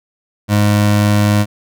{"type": "tone", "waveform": "25% pulse", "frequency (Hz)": 103.83, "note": "G#2", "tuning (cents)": 0, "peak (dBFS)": -6, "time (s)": [0.48, 1.46], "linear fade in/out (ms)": 50, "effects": []}